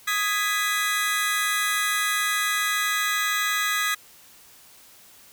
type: chord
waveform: sawtooth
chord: G# minor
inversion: second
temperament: just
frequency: 1245.9 / 1661.2 / 1993.5 Hz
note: D#6 / G#6 / B6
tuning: +2 / 0 / +16 cents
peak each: -23 dBFS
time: 0.07-3.95 s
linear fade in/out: 10 ms
effects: white hiss -51 dBFS RMS until 5.32 s